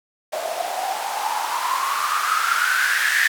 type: noise with band-pass filter sweep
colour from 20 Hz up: blue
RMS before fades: -22 dBFS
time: 0.32-3.28 s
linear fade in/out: 10 ms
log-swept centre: 620 to 1800 Hz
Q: 9.2
effects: none